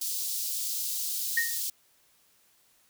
white high-pass noise, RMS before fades -32 dBFS, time 0.01-1.7 s, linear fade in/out 5 ms, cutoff 3900 Hz, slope 24 dB/octave
sine tone with exponential decay, 1857 Hz, A#6, 7 cents flat, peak -20 dBFS, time 1.37-1.61 s, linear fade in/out 5 ms, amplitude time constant 51 ms
effects white hiss -65 dBFS RMS until 2.89 s

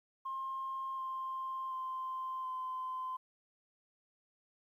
sine tone with pitch steps, 1064 / 1053 / 1042.1 / 1031.3 Hz, C6 / C6 / C6 / C6, +29 / +11 / -7 / -25 cents, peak -36 dBFS, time 0.25-3.17 s, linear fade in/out 10 ms, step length 730 ms, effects tanh soft clip ceiling -32 dBFS + 12-bit

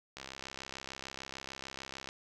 click train, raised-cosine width 0.2 ms, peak -25 dBFS, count 129, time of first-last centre 0.17-2.089 s, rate 66.7 Hz, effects none

